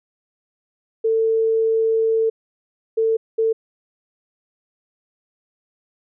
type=tone bursts at uneven times; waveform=sine; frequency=447.3 Hz; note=A4; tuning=28 cents sharp; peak=-15 dBFS; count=3; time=1.04-2.3 / 2.97-3.17 / 3.38-3.53 s; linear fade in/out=10 ms; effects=none